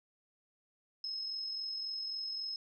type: tone with amplitude modulation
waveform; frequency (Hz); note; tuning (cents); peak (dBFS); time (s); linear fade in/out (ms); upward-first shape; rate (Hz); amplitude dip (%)
sine; 5170; E8; -34; -35; 1.04-2.56; 2; sine; 43.7; 35
effects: none